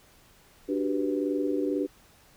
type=chord; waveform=sine; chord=G major seventh; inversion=second; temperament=equal; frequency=293.7 / 370 / 392 / 493.9 Hz; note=D4 / F#4 / G4 / B4; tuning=0 / 0 / 0 / 0 cents; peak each=-28 / -33 / -31 / -33 dBFS; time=0.68-1.87 s; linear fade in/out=20 ms; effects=pink hiss -58 dBFS RMS until 2.36 s